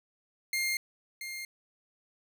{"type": "tone with echo", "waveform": "sawtooth", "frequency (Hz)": 2118, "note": "C7", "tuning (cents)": 21, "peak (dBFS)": -25, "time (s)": [0.53, 0.77], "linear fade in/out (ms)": 2, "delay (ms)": 680, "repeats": 1, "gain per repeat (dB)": -9, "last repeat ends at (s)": 1.45, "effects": []}